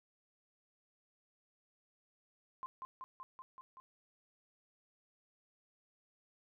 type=tone with echo; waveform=sine; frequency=1046.5 Hz; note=C6; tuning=in tune; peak=-40 dBFS; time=2.63-2.66 s; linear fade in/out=0 ms; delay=190 ms; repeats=6; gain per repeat=-2 dB; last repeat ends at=3.8 s; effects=none